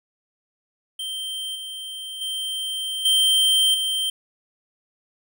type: tone with level steps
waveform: square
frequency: 3136 Hz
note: G7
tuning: in tune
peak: -28 / -32 / -26 / -16 / -22 dBFS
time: 0.99-4.1 s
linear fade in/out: 5 ms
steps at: 1.55 / 2.21 / 3.05 / 3.74 s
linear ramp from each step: 5 ms
effects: none